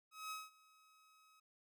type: tone with ADSR envelope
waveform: sawtooth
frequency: 1275 Hz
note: D#6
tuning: 42 cents sharp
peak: -39 dBFS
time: 0.11-1.4 s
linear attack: 200 ms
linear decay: 190 ms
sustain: -24 dB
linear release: 7 ms
effects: none